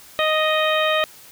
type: harmonic tone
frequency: 622.3 Hz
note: D#5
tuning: in tune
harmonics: 1 / 2 / 3 / 4 / 5 / 6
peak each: -20 / -23 / -25 / -26 / -27 / -28 dBFS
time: 0.19-1.04 s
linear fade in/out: 0 ms
effects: white hiss -45 dBFS RMS until 1.31 s